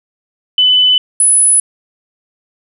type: tone pair in turn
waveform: sine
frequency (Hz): 3005 / 10108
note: F#7 / D#9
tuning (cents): +26 / +26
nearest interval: octave + major sixth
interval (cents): 2100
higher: second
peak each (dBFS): -6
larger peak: neither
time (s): 0.58-0.98 / 1.2-1.6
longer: neither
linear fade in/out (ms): 2
effects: none